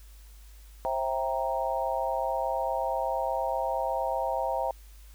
sine chord, C dominant seventh, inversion none, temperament equal with one note detuned, 530.9 / 659.3 / 784 / 932.3 Hz, C5 / E5 / G5 / Bb5, +25 / 0 / 0 / 0 cents, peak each -32 dBFS, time 0.85-4.71 s, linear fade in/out 0 ms, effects added 51 Hz sine -47 dBFS peak until 5.14 s + white hiss -59 dBFS RMS until 5.14 s

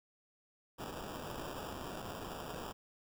violet noise with sample-and-hold, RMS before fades -44 dBFS, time 0.78-2.73 s, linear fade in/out 20 ms, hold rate 2100 Hz, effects none

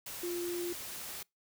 sine tone in noise, 349.2 Hz, F4, in tune, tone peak -34 dBFS, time 0.23-0.73 s, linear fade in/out 5 ms, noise white, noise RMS -43 dBFS, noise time 0.06-1.23 s, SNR +6 dB, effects noise-tail reverb RT60 0.2 s tail -26 dB re dry

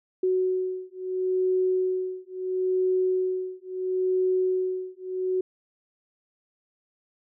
sine beating tone pair, 370.7 / 371.44 Hz, F#4 / F#4, +3 / +7 cents, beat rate 0.74 Hz, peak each -26 dBFS, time 0.23-5.41 s, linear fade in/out 5 ms, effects none

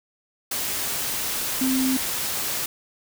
sine tone in noise, 261.4 Hz, C4, 1 cent flat, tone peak -20 dBFS, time 1.61-1.97 s, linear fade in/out 5 ms, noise white, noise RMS -27 dBFS, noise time 0.51-2.66 s, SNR +4 dB, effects none

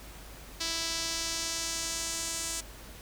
sawtooth tone with band-pass filter sweep, 329.6 Hz, E4, in tune, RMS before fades -34 dBFS, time 0.6-2.61 s, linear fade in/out 10 ms, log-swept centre 5000 to 7600 Hz, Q 1.9, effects added 50 Hz sine -49 dBFS peak until 3.01 s + pink hiss -49 dBFS RMS until 3.01 s

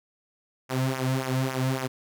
sawtooth tone with flanger, 130.81 Hz, C3, in tune, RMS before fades -27 dBFS, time 0.69-1.88 s, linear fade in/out 20 ms, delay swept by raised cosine 0.23 to 2.73 ms, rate 3.6 Hz, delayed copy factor -0.8, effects none

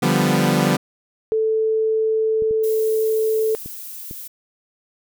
sawtooth chord, G dominant seventh, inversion second, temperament equal, 146.83 / 174.61 / 196 / 246.9 Hz, D3 / F3 / G3 / B3, 0 / 0 / 0 / 0 cents, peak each -17 dBFS, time 0.02-0.77 s, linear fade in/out 10 ms
sine tone, 440 Hz, A4, in tune, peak -16 dBFS, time 1.32-3.55 s, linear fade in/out 0 ms
clicks, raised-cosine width 3 ms, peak -22 dBFS, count 4, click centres 2.422 / 2.51 / 3.66 / 4.111 s
violet noise, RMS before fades -34 dBFS, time 2.63-4.28 s, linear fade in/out 10 ms
effects none

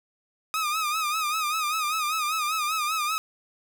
sawtooth tone with vibrato, 1244 Hz, D#6, 1 cent flat, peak -21 dBFS, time 0.54-3.18 s, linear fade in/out 0 ms, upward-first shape sine, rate 5.1 Hz, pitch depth 82 cents each way, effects none

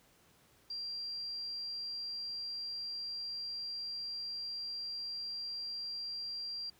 sine tone, 4744 Hz, D8, 17 cents sharp, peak -38 dBFS, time 0.7-6.7 s, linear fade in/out 5 ms, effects pink hiss -66 dBFS RMS until 6.79 s + high-pass 60 Hz 12 dB/octave

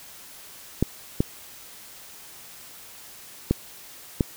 clicks, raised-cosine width 3 ms, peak -6 dBFS, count 4, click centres 0.826 / 1.205 / 3.51 / 4.208 s, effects white hiss -45 dBFS RMS until 4.36 s

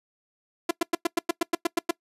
sawtooth tone bursts, 340 Hz, F4, 46 cents flat, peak -16 dBFS, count 11, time 0.69-1.91 s, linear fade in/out 5 ms, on 20 ms, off 100 ms, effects noise-tail reverb RT60 0.1 s tail -23 dB re dry + resampled to 32000 Hz

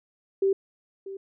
sine tone with echo, 389.4 Hz, G4, 12 cents flat, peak -19 dBFS, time 0.42-0.53 s, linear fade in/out 5 ms, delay 640 ms, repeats 1, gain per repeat -15 dB, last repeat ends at 1.17 s, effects none

